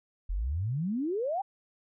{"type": "exponential sweep", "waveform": "sine", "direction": "up", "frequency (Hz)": [40.11, 820], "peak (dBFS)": -28, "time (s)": [0.29, 1.42], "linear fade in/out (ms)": 10, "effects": []}